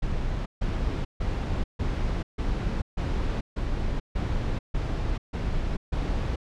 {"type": "noise bursts", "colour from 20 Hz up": "brown", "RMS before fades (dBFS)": -27, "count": 11, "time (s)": [0.02, 6.36], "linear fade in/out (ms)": 10, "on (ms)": 440, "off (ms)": 150, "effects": ["low-pass 5000 Hz 12 dB/octave"]}